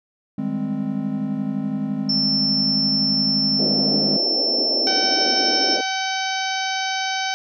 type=chord; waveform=triangle; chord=Ab major seventh; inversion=second; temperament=equal; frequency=155.56 / 196 / 207.7 / 261.6 Hz; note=Eb3 / G3 / Ab3 / C4; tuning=0 / 0 / 0 / 0 cents; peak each=-29 / -29 / -23 / -24 dBFS; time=0.38-4.17 s; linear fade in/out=5 ms
type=tone; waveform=sine; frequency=5360 Hz; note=E8; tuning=28 cents sharp; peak=-18 dBFS; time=2.09-5.77 s; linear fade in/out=5 ms
type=band-pass noise; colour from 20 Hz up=pink; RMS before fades=-27 dBFS; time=3.59-5.81 s; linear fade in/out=2 ms; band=250 to 710 Hz; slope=48 dB/octave
type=harmonic tone; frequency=764 Hz; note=G5; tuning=45 cents flat; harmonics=1 / 2 / 3 / 4 / 5 / 6 / 7 / 8; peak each=-25 / -28 / -30 / -31 / -32 / -33 / -33 / -34 dBFS; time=4.87-7.34 s; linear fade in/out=0 ms
effects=none